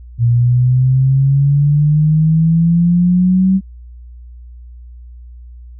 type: exponential sweep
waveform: sine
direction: up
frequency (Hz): 117.1 to 192.2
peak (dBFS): -8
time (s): 0.18-3.61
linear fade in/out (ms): 50
effects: added 60 Hz sine -32 dBFS peak until 5.79 s